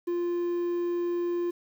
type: tone with quantisation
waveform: triangle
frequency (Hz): 348.3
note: F4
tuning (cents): -5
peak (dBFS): -24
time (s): 0.07-1.51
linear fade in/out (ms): 10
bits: 9
effects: none